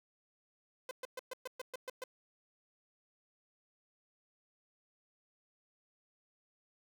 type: tone bursts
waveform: sawtooth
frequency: 511 Hz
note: C5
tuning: 41 cents flat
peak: -36 dBFS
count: 9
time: 0.89-2.039 s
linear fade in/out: 2 ms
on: 21 ms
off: 120 ms
effects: none